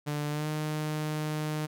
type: tone with pitch glide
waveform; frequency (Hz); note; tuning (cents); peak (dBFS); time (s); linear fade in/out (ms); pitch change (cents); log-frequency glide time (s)
sawtooth; 148 to 153.13; D3 to D#3; +14 to -27; -26; 0.06-1.67; 20; +59; 0.3-0.47
effects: none